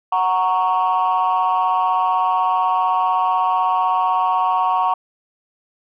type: chord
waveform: sine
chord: F# major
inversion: none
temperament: equal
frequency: 740 / 932.3 / 1108.7 Hz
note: F#5 / A#5 / C#6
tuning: 0 / 0 / 0 cents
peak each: -18 dBFS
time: 0.12-4.94 s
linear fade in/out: 5 ms
effects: tanh soft clip ceiling -10 dBFS